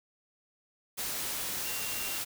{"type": "tone in noise", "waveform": "sine", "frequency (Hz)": 2762, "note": "F7", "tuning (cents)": -20, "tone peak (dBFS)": -42, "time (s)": [1.64, 2.19], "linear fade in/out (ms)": 20, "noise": "white", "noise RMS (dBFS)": -35, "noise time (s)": [0.97, 2.25], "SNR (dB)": -10, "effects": []}